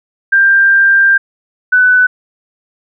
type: tone pair in turn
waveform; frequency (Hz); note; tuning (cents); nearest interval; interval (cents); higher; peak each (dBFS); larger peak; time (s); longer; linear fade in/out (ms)
sine; 1587 / 1497.9; G6 / F#6; +21 / +21; minor second; 100; first; -5; neither; 0.32-1.18 / 1.72-2.07; first; 10
effects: none